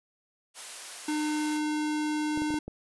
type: high-pass noise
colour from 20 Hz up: white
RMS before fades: -41 dBFS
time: 0.54-1.61 s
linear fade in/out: 50 ms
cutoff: 520 Hz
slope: 12 dB/octave
type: tone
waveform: square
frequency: 303.1 Hz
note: D#4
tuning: 45 cents flat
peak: -28 dBFS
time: 1.08-2.59 s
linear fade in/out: 5 ms
type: clicks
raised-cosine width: 2 ms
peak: -25 dBFS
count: 5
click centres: 2.375 / 2.42 / 2.505 / 2.542 / 2.68 s
effects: resampled to 24000 Hz